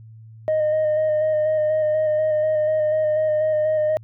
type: tone with vibrato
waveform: sine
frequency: 617 Hz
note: D#5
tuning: 15 cents flat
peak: -15 dBFS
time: 0.48-3.97 s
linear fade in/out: 0 ms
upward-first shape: square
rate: 4.1 Hz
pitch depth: 17 cents each way
effects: tanh soft clip ceiling -15 dBFS + added 111 Hz sine -40 dBFS peak until 4.03 s